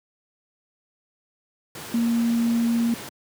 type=tone in noise; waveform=sine; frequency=233.1 Hz; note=A#3; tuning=in tune; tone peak=-18 dBFS; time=1.94-2.94 s; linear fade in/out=2 ms; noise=pink; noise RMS=-36 dBFS; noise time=1.75-3.09 s; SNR=+15 dB; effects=high-pass 150 Hz 12 dB/octave